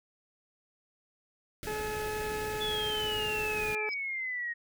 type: band-stop noise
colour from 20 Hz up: pink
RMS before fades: -41 dBFS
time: 1.63-3.75 s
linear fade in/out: 0 ms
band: 660 to 1300 Hz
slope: 96 dB/octave
type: harmonic tone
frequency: 427.1 Hz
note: G#4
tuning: 48 cents sharp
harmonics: 1 / 2 / 3 / 4 / 5 / 6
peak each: -35 / -39 / -46 / -42 / -54 / -47 dBFS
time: 1.67-3.89 s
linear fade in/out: 0 ms
type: exponential sweep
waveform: sine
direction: down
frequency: 3460 to 1864.7 Hz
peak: -32 dBFS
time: 2.6-4.54 s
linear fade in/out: 20 ms
type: tone with exponential growth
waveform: sine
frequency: 5100 Hz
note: D#8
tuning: 42 cents sharp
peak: -34 dBFS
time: 3.86-3.94 s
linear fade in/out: 5 ms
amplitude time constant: 16 ms
effects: none